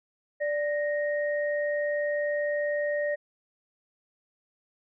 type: tone pair together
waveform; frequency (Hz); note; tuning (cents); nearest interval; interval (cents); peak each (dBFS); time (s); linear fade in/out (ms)
sine; 587.3 / 1864.6; D5 / A#6; 0 / 0; octave + minor sixth; 2000; -26 / -33; 0.4-3.16; 20
effects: none